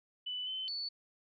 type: tone with pitch steps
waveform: sine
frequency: 2987 / 3058 / 4459 Hz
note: F#7 / G7 / C#8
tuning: +16 / -44 / +9 cents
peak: -36 dBFS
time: 0.26-0.89 s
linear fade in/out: 10 ms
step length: 210 ms
effects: none